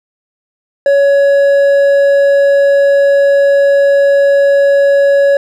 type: tone with hard clipping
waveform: sine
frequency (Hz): 560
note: C#5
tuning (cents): +18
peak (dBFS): -7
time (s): 0.86-5.37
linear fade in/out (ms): 2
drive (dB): 5
effects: none